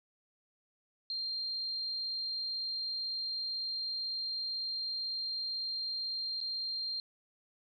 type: tone with dropouts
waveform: sine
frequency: 4186 Hz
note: C8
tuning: in tune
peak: -34 dBFS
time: 1.1-7 s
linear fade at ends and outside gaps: 1 ms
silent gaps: 6.404-6.412 s
effects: none